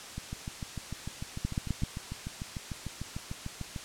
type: two click trains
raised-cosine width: 5 ms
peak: -24 / -17 dBFS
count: 25 / 4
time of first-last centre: 0.18-3.762 / 1.45-1.835 s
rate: 6.7 / 7.79 Hz
effects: white hiss -44 dBFS RMS until 3.84 s + low-pass 8000 Hz 12 dB/octave